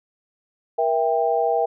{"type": "chord", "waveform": "sine", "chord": "E diminished", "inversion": "second", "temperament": "just", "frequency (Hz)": [474.7, 659.3, 791.1], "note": ["Bb4", "E5", "G5"], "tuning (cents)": [31, 0, 16], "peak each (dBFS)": -22, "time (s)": [0.78, 1.66], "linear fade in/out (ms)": 10, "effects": []}